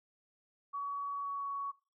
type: tone with pitch glide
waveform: sine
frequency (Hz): 1130 to 1119.6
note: C#6 to C#6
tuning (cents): +33 to +17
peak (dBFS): -35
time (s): 0.73-1.72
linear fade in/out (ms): 20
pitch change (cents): -16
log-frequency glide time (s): 1.13-1.48
effects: noise-tail reverb RT60 0.3 s tail -17 dB re dry